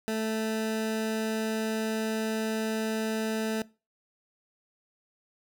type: tone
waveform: 20% pulse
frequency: 220 Hz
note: A3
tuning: in tune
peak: -23 dBFS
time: 0.08-3.62 s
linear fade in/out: 0 ms
effects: noise-tail reverb RT60 0.3 s tail -21 dB re dry

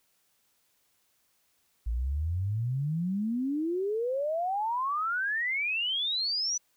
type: exponential sweep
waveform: sine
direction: up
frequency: 54.2 to 6030 Hz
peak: -27 dBFS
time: 1.86-6.58 s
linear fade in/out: 10 ms
effects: white hiss -71 dBFS RMS until 6.76 s

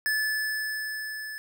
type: tone with level ramp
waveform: square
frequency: 1734 Hz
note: A6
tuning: 26 cents flat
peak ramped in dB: -24 to -36 dBFS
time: 0.06-1.38 s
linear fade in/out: 0 ms
effects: none

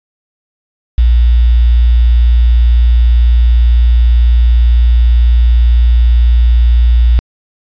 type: tone with quantisation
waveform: sine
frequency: 59 Hz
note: A#1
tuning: 22 cents sharp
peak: -4 dBFS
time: 0.98-7.19 s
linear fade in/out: 0 ms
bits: 5
effects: resampled to 11025 Hz

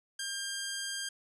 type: tone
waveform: 10% pulse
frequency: 1600 Hz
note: G6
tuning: 35 cents sharp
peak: -26 dBFS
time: 0.19-1.09 s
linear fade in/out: 5 ms
effects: low-pass 11000 Hz 12 dB/octave

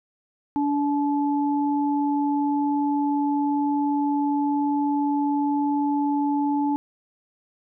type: tone pair together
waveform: sine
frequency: 287.9 / 862.7 Hz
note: D4 / A5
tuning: -34 / -34 cents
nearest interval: octave + perfect fifth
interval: 1900 cents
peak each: -21 / -26 dBFS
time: 0.56-6.76 s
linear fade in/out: 0 ms
effects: none

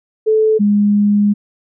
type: tone pair in turn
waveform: sine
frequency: 435.9 / 205.7 Hz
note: A4 / G#3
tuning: -16 / -16 cents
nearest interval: octave + minor second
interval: 1300 cents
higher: first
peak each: -9 dBFS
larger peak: neither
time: 0.26-0.59 / 0.59-1.34 s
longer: second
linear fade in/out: 20 ms
effects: none

